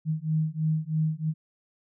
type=beating tone pair; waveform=sine; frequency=155.4 / 158.5 Hz; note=D#3 / D#3; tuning=-2 / +32 cents; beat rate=3.1 Hz; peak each=-27 dBFS; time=0.05-1.34 s; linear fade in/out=50 ms; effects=none